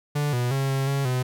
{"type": "tone with pitch steps", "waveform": "45% pulse", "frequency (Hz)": [146.5, 122.5, 136.1, 135.3, 138.5, 126.8], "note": ["D3", "B2", "C#3", "C#3", "C#3", "B2"], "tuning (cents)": [-4, -14, -31, -42, -1, 46], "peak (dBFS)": -22, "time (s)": [0.15, 1.23], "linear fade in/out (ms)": 10, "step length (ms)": 180, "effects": []}